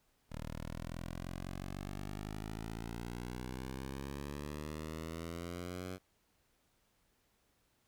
10% pulse exponential sweep, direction up, 37.85 to 93.6 Hz, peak -33 dBFS, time 0.29-5.99 s, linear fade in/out 50 ms, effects pink hiss -75 dBFS RMS until 7.87 s

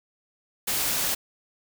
white noise, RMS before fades -26 dBFS, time 0.67-1.15 s, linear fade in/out 10 ms, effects none

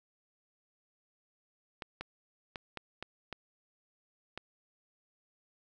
clicks, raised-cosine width 0.3 ms, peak -23 dBFS, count 7, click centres 1.822 / 2.01 / 2.558 / 2.773 / 3.026 / 3.327 / 4.376 s, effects none

